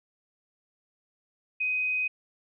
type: tone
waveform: sine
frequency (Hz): 2509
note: D#7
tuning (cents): +14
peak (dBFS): -25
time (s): 1.6-2.08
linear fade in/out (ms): 10
effects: none